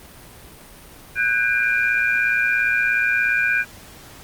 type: tone cluster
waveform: sine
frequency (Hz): 1493 / 1610 / 2400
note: F#6 / G6 / D7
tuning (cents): +15 / +46 / +37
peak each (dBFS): -21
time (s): 1.15-3.65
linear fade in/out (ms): 50
effects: pink hiss -43 dBFS RMS until 4.23 s + Opus 32 kbps